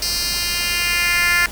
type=tone with high-pass filter sweep; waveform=10% pulse; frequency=349.2 Hz; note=F4; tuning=in tune; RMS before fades=-19 dBFS; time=0.02-1.46 s; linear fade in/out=2 ms; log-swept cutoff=4600 to 1800 Hz; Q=2.2; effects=added 50 Hz sine -34 dBFS peak until 1.51 s + pink hiss -34 dBFS RMS until 1.51 s